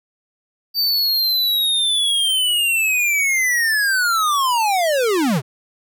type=linear sweep; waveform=square; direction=down; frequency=4641 to 112.8 Hz; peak=-16 dBFS; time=0.74-5.42 s; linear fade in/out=50 ms; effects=none